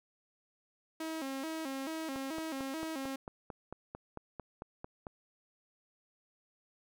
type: tone with vibrato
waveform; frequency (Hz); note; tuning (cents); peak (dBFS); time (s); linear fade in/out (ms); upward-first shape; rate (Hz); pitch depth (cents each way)
sawtooth; 293.7; D4; 0; -33; 1-3.16; 5; square; 2.3; 150
type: click train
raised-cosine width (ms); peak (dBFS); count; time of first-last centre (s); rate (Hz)
1; -28; 14; 2.16-5.068; 4.47
effects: none